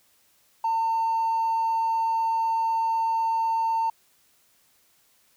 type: tone with hard clipping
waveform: sine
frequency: 904 Hz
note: A5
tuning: 47 cents sharp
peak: -22 dBFS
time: 0.64-3.9 s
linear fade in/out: 5 ms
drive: 1 dB
effects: white hiss -63 dBFS RMS until 5.36 s